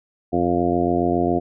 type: harmonic tone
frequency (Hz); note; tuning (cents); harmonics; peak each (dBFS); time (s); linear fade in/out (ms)
87.31; F2; 0; 1 / 2 / 3 / 4 / 5 / 6 / 7 / 8; -30 / -27 / -23 / -22 / -27 / -31 / -30 / -23; 0.32-1.4; 20
effects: none